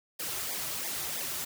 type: noise with flanger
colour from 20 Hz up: white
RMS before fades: -35 dBFS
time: 0.19-1.45 s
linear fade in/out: 10 ms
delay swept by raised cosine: 0.7 to 4.3 ms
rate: 3 Hz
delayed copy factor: -0.95
effects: none